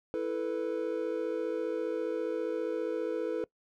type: chord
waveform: triangle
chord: E suspended fourth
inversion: none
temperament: just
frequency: 329.6 / 439.5 / 494.4 Hz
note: E4 / A4 / B4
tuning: 0 / -2 / +2 cents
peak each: -34 / -32 / -32 dBFS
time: 0.14-3.44 s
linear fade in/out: 0 ms
effects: noise-tail reverb RT60 0.1 s tail -22 dB re dry